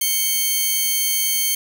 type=tone pair together; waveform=5% pulse; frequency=2216 / 3134 Hz; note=C#7 / G7; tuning=-1 / -1 cents; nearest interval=tritone; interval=600 cents; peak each=-12 / -11 dBFS; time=0.01-1.55 s; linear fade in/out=5 ms; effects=7-bit